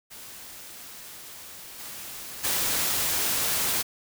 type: noise with level steps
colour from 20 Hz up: white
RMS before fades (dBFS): -43 / -39 / -26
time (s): 0.1-3.83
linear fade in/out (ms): 20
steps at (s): 1.78 / 2.43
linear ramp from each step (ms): 20
effects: none